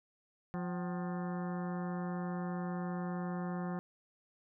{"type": "harmonic tone with a mistuned harmonic", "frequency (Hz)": 177, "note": "F3", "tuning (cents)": 23, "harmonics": [1, 2, 3, 4, 5, 6, 7, 8, 9, 10], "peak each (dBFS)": [-36, -45, -48, -46, -54, -50, -53, -55, -59, -56], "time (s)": [0.54, 3.79], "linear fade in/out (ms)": 0, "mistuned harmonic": 4, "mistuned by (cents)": 100, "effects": []}